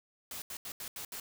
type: noise bursts at uneven times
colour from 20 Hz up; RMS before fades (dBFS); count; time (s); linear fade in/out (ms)
white; -42; 6; 0.31-0.42 / 0.5-0.57 / 0.65-0.72 / 0.8-0.88 / 0.96-1.05 / 1.12-1.2; 2
effects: none